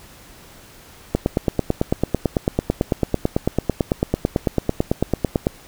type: click train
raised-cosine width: 2 ms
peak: -3 dBFS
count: 40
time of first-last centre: 1.15-5.469 s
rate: 9.03 Hz
effects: pink hiss -45 dBFS RMS until 5.67 s